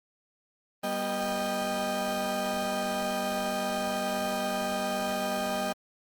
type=tone cluster; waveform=35% pulse; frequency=194.7 / 242.3 / 617 / 789 Hz; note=G3 / B3 / D#5 / G5; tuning=-12 / -33 / -15 / +11 cents; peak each=-35 / -35 / -30 / -32 dBFS; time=0.83-5.73 s; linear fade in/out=10 ms; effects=Opus 32 kbps